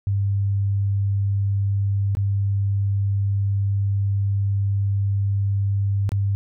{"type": "tone with dropouts", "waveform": "sine", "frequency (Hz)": 99.5, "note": "G2", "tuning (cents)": 26, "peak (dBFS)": -18, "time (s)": [0.07, 6.35], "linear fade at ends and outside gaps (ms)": 0, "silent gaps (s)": [[2.151, 2.17], [6.092, 6.119]], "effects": []}